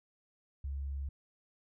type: tone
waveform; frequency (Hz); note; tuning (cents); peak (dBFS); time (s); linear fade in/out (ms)
sine; 69.2; C#2; -2; -35; 0.64-1.09; 5
effects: none